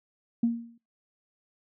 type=tone with exponential decay; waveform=sine; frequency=233.1 Hz; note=A#3; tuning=in tune; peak=-18 dBFS; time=0.43-0.78 s; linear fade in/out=5 ms; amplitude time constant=76 ms; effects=noise-tail reverb RT60 0.3 s tail -25 dB re dry + tanh soft clip ceiling -14 dBFS